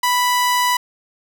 sawtooth tone, 987.8 Hz, B5, in tune, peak -11 dBFS, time 0.03-0.77 s, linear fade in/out 5 ms, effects none

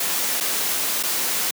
white noise with dropouts, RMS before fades -23 dBFS, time 0-1.51 s, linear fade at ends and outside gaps 5 ms, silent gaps 0.403-0.407 / 1.029-1.034 s, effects high-pass 200 Hz 12 dB/octave

